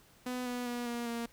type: tone with pitch steps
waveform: sawtooth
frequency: 250 / 245.8 / 241.8 / 237.7 / 233.8 Hz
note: B3 / B3 / B3 / A#3 / A#3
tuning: +21 / -8 / -36 / +34 / +5 cents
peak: -31 dBFS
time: 0.26-1.26 s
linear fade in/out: 5 ms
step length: 200 ms
effects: pink hiss -62 dBFS RMS until 1.32 s